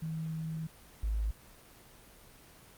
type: tone pair in turn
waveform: sine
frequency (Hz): 160 / 53.39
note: D#3 / G#1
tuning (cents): +49 / +49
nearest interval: octave + perfect fifth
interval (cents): 1900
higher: first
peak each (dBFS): -34 / -29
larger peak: second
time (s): 0.02-0.67 / 1.03-1.31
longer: first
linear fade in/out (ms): 5
effects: pink hiss -56 dBFS RMS until 2.77 s + Opus 24 kbps